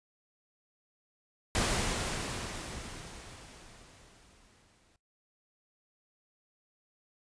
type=noise with exponential decay; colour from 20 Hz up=pink; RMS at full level=-28 dBFS; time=1.55-4.96 s; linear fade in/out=1 ms; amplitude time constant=740 ms; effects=noise-tail reverb RT60 0.2 s tail -20 dB re dry + resampled to 22050 Hz